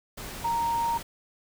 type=tone in noise; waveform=sine; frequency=930 Hz; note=A#5; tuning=4 cents flat; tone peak=-24 dBFS; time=0.44-0.98 s; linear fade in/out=10 ms; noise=pink; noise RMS=-39 dBFS; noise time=0.17-1.03 s; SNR=+12 dB; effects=none